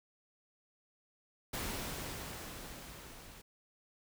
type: noise with level ramp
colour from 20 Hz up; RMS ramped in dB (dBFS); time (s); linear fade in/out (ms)
pink; -38 to -54; 1.53-3.42; 10
effects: none